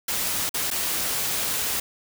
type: noise with dropouts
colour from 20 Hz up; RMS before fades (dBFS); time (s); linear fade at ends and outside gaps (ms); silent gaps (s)
white; -26; 0.08-1.8; 5; 0.494-0.541 / 0.704-0.711
effects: none